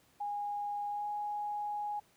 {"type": "tone with pitch glide", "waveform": "sine", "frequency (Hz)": [821, 830.1], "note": ["G#5", "G#5"], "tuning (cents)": [-20, -1], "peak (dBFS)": -34, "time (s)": [0.2, 2], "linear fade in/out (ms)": 10, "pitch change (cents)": 19, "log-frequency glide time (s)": [0.89, 1.07], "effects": ["pink hiss -67 dBFS RMS until 2.16 s", "high-pass 80 Hz 12 dB/octave"]}